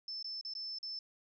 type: tone with dropouts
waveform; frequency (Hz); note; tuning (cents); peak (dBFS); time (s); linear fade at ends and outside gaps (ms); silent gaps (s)
sine; 5280; E8; +2; -39; 0.08-0.99; 2; 0.227-0.244 / 0.412-0.449 / 0.537-0.551 / 0.786-0.829
effects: none